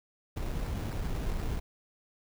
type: noise with sample-and-hold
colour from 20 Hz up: brown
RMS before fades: -33 dBFS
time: 0.36-1.6 s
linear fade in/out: 10 ms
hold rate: 3150 Hz
effects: none